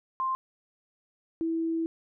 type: tone pair in turn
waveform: sine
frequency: 1049 / 327.8 Hz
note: C6 / E4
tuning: +4 / -10 cents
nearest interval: octave + minor sixth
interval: 2014 cents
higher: first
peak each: -26 dBFS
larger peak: neither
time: 0.2-0.35 / 1.41-1.86 s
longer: second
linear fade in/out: 0 ms
effects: none